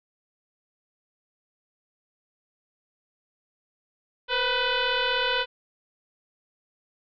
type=tone with frequency modulation; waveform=sine; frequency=1014 Hz; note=B5; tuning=45 cents sharp; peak=-22 dBFS; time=4.28-5.46 s; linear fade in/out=50 ms; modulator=498 Hz; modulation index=5.4; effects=none